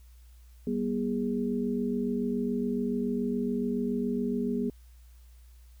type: tone cluster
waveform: sine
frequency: 194 / 241.1 / 411.3 Hz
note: G3 / B3 / G#4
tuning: -18 / -41 / -17 cents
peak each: -33 / -29 / -33 dBFS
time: 0.67-4.7 s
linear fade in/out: 2 ms
effects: added 60 Hz sine -50 dBFS peak until 5.8 s + white hiss -66 dBFS RMS until 5.8 s